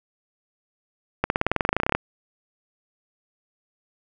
accelerating click train, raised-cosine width 0.5 ms, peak -5 dBFS, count 18, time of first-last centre 1.24-1.95 s, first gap 61 ms, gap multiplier 0.95, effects none

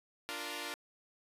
5% pulse chord, Bb major, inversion first, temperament equal, 293.7 / 349.2 / 466.2 Hz, D4 / F4 / Bb4, 0 / 0 / 0 cents, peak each -32 dBFS, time 0.29-0.74 s, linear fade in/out 0 ms, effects resampled to 32000 Hz

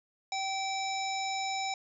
harmonic tone with a mistuned harmonic, 773 Hz, G5, 24 cents flat, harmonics 1 / 3 / 5 / 7 / 9, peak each -33 / -38 / -40 / -41 / -43 dBFS, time 0.32-1.74 s, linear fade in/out 2 ms, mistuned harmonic 7, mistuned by -38 cents, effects none

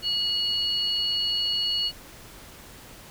sine tone pair together, 2900 / 4394 Hz, F#7 / C#8, -35 / -16 cents, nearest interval perfect fifth, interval 719 cents, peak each -26 dBFS, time 0.02-1.92 s, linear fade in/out 50 ms, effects pink hiss -46 dBFS RMS until 3.1 s

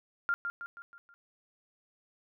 sine tone with echo, 1396.9 Hz, F6, in tune, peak -26 dBFS, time 0.29-0.34 s, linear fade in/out 0 ms, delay 160 ms, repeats 5, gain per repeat -6 dB, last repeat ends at 1.14 s, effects none

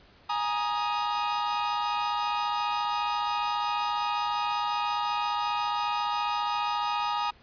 45% pulse chord, Ab suspended second, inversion none, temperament equal with one note detuned, 830.6 / 945.3 / 1244.5 Hz, Ab5 / Bb5 / Eb6, 0 / +24 / 0 cents, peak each -31 dBFS, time 0.29-7.31 s, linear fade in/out 10 ms, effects pink hiss -57 dBFS RMS until 7.42 s + resampled to 11025 Hz

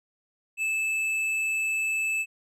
triangle tone with hard clipping, 2622 Hz, E7, 10 cents flat, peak -26 dBFS, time 0.57-2.26 s, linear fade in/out 50 ms, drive 10 dB, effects none

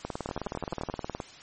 two click trains, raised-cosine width 1 ms, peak -18 / -18 dBFS, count 23 / 8, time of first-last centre 0.05-1.202 / 0.29-0.899 s, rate 19.1 / 11.5 Hz, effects white hiss -49 dBFS RMS until 1.42 s + MP3 32 kbps

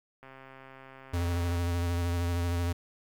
click train, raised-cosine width 0.5 ms, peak -34 dBFS, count 179, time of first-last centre 0.23-1.568 s, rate 133 Hz
square tone with vibrato, 86.5 Hz, F2, 16 cents flat, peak -28 dBFS, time 1.13-2.73 s, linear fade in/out 10 ms, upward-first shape sine, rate 13 Hz, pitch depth 27 cents each way
effects 11-bit

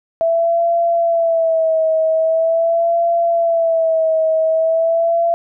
sine tone with vibrato, 659.3 Hz, E5, in tune, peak -12 dBFS, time 0.21-5.34 s, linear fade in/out 0 ms, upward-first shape sine, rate 0.43 Hz, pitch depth 54 cents each way, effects none

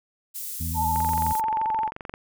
pink high-pass noise, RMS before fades -34 dBFS, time 0.34-1.41 s, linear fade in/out 20 ms, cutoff 11000 Hz, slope 12 dB/octave
harmonic tone, 82.3 Hz, E2, 2 cents flat, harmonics 1 / 2 / 3, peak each -28 / -34 / -38 dBFS, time 0.6-1.33 s, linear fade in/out 5 ms
sine tone with vibrato, 880 Hz, A5, in tune, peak -22 dBFS, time 0.74-1.91 s, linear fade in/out 50 ms, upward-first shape triangle, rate 14 Hz, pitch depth 57 cents each way
click train, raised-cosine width 0.5 ms, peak -20 dBFS, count 28, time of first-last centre 0.96-2.139 s, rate 22.9 Hz
effects none

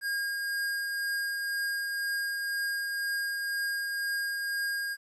square tone with tremolo, 1622 Hz, G#6, 41 cents flat, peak -29 dBFS, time 0.01-4.97 s, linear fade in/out 50 ms, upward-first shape triangle, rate 2 Hz, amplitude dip 30%, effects resampled to 32000 Hz + 11-bit

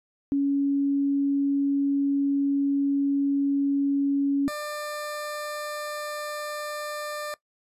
sine / 20% pulse tone pair in turn, 279.7 / 596.8 Hz, C#4 / D5, +16 / +28 cents, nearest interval octave + minor second, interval 1312 cents, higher second, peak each -20 / -26 dBFS, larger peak first, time 0.32-4.48 / 4.48-7.34 s, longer first, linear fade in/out 0 ms, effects noise-tail reverb RT60 0.1 s tail -19 dB re dry + resampled to 32000 Hz

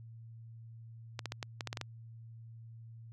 clicks, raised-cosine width 0.2 ms, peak -20 dBFS, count 9, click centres 1.192 / 1.257 / 1.321 / 1.428 / 1.608 / 1.673 / 1.729 / 1.772 / 1.813 s, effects added 114 Hz sine -48 dBFS peak until 3.12 s

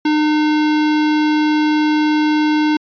square tone, 303.9 Hz, D#4, 41 cents flat, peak -13 dBFS, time 0.05-2.77 s, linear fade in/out 5 ms, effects resampled to 11025 Hz

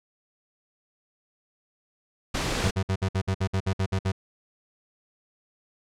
pink noise, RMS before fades -27 dBFS, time 2.34-2.71 s, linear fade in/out 10 ms
35% pulse tone bursts, 95.5 Hz, G2, 45 cents flat, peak -21 dBFS, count 12, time 2.63-4.12 s, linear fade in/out 10 ms, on 71 ms, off 58 ms
effects low-pass 7000 Hz 12 dB/octave

